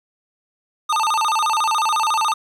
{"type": "tone with vibrato", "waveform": "square", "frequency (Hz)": 1042, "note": "C6", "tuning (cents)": -7, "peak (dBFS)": -17, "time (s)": [0.89, 2.34], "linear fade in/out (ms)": 10, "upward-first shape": "square", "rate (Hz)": 14, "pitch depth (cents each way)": 280, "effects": ["low-pass 9000 Hz 12 dB/octave", "8-bit"]}